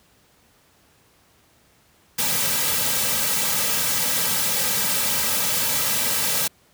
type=noise with comb filter; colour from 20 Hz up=white; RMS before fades=-22 dBFS; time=2.18-6.48 s; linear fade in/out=10 ms; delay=2.8 ms; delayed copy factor=-1; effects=pink hiss -58 dBFS RMS until 6.73 s + high-pass 60 Hz 12 dB/octave